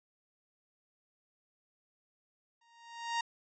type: tone with exponential growth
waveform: sawtooth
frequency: 932.3 Hz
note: A#5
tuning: in tune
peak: -25 dBFS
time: 2.61-3.21 s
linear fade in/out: 5 ms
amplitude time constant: 130 ms
effects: resampled to 16000 Hz